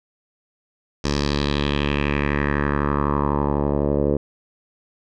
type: tone with low-pass filter sweep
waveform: 10% pulse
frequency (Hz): 72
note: D2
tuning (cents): -34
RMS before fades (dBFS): -21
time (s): 1.04-4.17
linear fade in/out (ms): 5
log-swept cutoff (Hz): 5600 to 500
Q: 3.1
effects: none